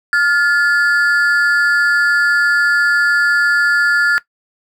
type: ring-modulated tone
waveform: triangle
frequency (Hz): 1568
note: G6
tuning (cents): 0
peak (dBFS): -5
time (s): 0.13-4.18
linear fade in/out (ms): 0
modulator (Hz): 157
effects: noise-tail reverb RT60 0.1 s tail -18 dB re dry